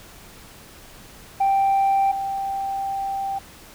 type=tone pair in turn; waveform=sine; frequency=784 / 784 Hz; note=G5 / G5; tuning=0 / 0 cents; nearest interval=unison; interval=0 cents; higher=neither; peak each=-14 / -23 dBFS; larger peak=first; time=1.4-2.12 / 2.12-3.39 s; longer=second; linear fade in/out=10 ms; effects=tanh soft clip ceiling -14 dBFS + pink hiss -45 dBFS RMS until 3.74 s